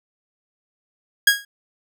sawtooth tone with exponential decay, 1643 Hz, G#6, 19 cents flat, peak -4 dBFS, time 1.27-1.45 s, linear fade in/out 5 ms, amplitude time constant 39 ms, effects none

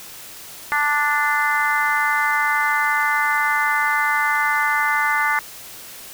harmonic tone, 293.7 Hz, D4, in tune, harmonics 3 / 4 / 5 / 6 / 7, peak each -23 / -23 / -23 / -23 / -23 dBFS, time 0.72-5.39 s, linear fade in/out 0 ms, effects white hiss -38 dBFS RMS until 6.13 s

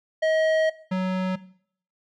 square tone pair in turn, 634 / 186.11 Hz, D#5 / F#3, +32 / +10 cents, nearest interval octave + major sixth, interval 2122 cents, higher first, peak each -20 / -23 dBFS, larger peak first, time 0.22-0.7 / 0.91-1.36 s, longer first, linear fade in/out 10 ms, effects noise-tail reverb RT60 0.6 s tail -18 dB re dry + low-pass 3000 Hz 12 dB/octave

